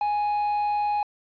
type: tone with quantisation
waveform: triangle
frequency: 830.6 Hz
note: G#5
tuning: in tune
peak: -20 dBFS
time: 0.01-1.03 s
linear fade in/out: 2 ms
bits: 8
effects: resampled to 11025 Hz